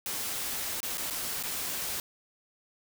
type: noise with dropouts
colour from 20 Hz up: white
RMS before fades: -34 dBFS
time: 0.06-2 s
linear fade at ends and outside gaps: 1 ms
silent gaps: 0.804-0.83 / 0.973-0.98 / 1.101-1.107 / 1.428-1.435 s
effects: none

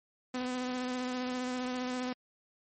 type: tone with vibrato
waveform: sawtooth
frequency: 251.7 Hz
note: B3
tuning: 33 cents sharp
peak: -29 dBFS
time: 0.34-2.13 s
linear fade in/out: 5 ms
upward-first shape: sine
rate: 15 Hz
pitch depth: 18 cents each way
effects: MP3 32 kbps

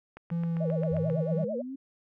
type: click train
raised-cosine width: 0.5 ms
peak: -29 dBFS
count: 8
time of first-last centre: 0.17-1.1 s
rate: 7.53 Hz
type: tone with pitch glide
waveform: triangle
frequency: 168.9 to 162.58 Hz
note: E3 to E3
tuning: +42 to -24 cents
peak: -25 dBFS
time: 0.31-1.45 s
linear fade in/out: 10 ms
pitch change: -66 cents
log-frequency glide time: 0.42-0.74 s
type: tone with vibrato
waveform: sine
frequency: 552 Hz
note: C#5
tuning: 7 cents flat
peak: -30 dBFS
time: 0.6-1.62 s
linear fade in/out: 10 ms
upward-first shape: sine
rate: 9 Hz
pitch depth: 270 cents each way
type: linear sweep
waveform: sine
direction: up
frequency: 82 to 276 Hz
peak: -35 dBFS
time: 0.91-1.76 s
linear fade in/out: 10 ms
effects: none

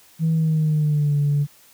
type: tone with pitch glide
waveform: sine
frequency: 161.6 to 144.8 Hz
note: E3 to D3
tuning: -34 to -24 cents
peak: -15 dBFS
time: 0.19-1.47 s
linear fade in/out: 50 ms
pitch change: -190 cents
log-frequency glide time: 0.33-1.16 s
effects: tanh soft clip ceiling -13 dBFS + white hiss -52 dBFS RMS until 1.73 s

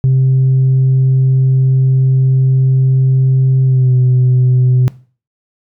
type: tone with pitch glide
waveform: sine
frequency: 131.6 to 126.82 Hz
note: C3 to B2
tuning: +10 to +46 cents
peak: -5 dBFS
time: 0.04-4.88 s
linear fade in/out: 0 ms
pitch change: -64 cents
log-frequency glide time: 3.65-3.94 s
effects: noise-tail reverb RT60 0.4 s tail -21 dB re dry + tanh soft clip ceiling -5 dBFS

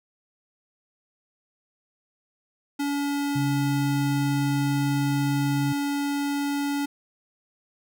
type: tone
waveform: square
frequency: 284.7 Hz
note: C#4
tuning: 46 cents sharp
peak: -25 dBFS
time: 2.79-6.86 s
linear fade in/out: 10 ms
type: tone with pitch glide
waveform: sine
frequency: 137.3 to 138.18 Hz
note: C#3 to C#3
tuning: -16 to -5 cents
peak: -24 dBFS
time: 3.35-5.73 s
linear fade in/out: 10 ms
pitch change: +11 cents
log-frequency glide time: 3.76-5.32 s
effects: none

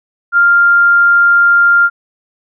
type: tone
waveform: sine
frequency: 1396.9 Hz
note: F6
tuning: in tune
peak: -5 dBFS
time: 0.32-1.9 s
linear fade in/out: 50 ms
effects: none

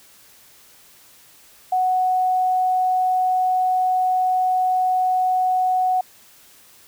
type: tone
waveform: sine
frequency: 740 Hz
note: F#5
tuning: in tune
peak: -16 dBFS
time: 1.72-6.01 s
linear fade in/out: 5 ms
effects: white hiss -50 dBFS RMS until 6.87 s

